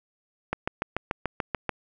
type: click train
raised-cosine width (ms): 0.5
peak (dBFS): -11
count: 9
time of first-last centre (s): 0.53-1.693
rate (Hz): 6.88
effects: none